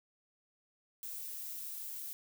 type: noise with amplitude modulation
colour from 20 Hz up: violet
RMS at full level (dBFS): -42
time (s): 1.03-2.13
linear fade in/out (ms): 0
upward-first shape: sine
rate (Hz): 146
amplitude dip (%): 25
effects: none